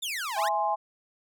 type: exponential two-way sweep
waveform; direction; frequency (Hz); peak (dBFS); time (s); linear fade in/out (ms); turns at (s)
sawtooth; down then up; 3729 to 753 to 2035; -27; 0.02-0.49; 10; 0.37
type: chord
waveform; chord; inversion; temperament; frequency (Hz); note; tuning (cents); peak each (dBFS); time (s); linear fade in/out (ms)
sine; E augmented; none; equal; 659.3 / 830.6 / 1046.5; E5 / G#5 / B#5; 0 / 0 / 0; -31 / -26 / -30; 0.36-0.76; 20
effects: none